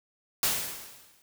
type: noise with exponential decay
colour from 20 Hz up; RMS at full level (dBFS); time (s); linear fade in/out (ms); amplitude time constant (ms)
white; -24; 0.43-1.22; 1; 170
effects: none